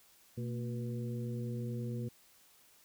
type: harmonic tone with a mistuned harmonic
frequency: 121.3 Hz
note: B2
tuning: 31 cents flat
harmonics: 1 / 2 / 3 / 4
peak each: -37 / -41 / -47 / -48 dBFS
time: 0.37-2.09 s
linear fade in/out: 10 ms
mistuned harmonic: 2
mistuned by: -90 cents
effects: white hiss -64 dBFS RMS until 2.84 s